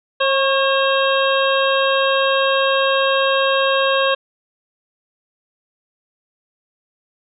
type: harmonic tone with a mistuned harmonic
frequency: 539 Hz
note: C#5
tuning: 49 cents flat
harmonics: 1 / 2 / 3 / 5 / 6 / 7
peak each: -17 / -20 / -22 / -24 / -25 / -25 dBFS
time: 0.2-4.15 s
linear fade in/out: 10 ms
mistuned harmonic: 2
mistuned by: +32 cents
effects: none